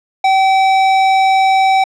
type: tone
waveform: square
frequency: 768 Hz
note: G5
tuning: 36 cents flat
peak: -9 dBFS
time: 0.24-1.84 s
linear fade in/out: 5 ms
effects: low-pass 4000 Hz 12 dB/octave